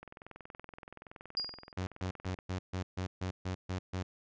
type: click train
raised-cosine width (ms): 0.5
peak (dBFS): -32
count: 51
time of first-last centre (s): 0.03-2.388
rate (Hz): 21.2
type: tone with exponential decay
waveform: sine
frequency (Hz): 4843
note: D#8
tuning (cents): -48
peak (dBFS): -29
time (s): 1.37-1.72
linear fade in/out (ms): 1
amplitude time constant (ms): 74
type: tone bursts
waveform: sawtooth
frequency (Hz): 92.5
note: F#2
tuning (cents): 0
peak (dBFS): -30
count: 10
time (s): 1.77-4.03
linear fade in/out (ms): 10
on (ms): 100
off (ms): 140
effects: resampled to 16000 Hz